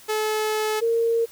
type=tone pair in turn; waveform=sawtooth / sine; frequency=430.8 / 460.7 Hz; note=A4 / A#4; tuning=-37 / -20 cents; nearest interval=minor second; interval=117 cents; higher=second; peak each=-18 dBFS; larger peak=neither; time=0.08-0.81 / 0.81-1.26 s; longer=first; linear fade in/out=20 ms; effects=white hiss -48 dBFS RMS until 1.31 s